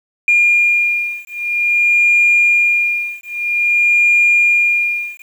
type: beating tone pair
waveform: sine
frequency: 2413 / 2413.51 Hz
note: D7 / D7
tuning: +46 / +47 cents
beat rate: 0.51 Hz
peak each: -13 dBFS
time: 0.28-5.22 s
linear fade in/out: 2 ms
effects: tanh soft clip ceiling -4 dBFS + 7-bit